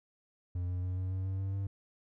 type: tone with pitch steps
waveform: triangle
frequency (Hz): 89 / 90.24 / 91.5 / 92.78 / 94.07 / 95.39 / 96.72 / 98.07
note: F2 / F#2 / F#2 / F#2 / F#2 / G2 / G2 / G2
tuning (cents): +33 / -43 / -19 / +5 / +29 / -47 / -23 / +1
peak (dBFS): -30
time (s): 0.55-1.67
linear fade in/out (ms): 5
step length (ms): 140
effects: none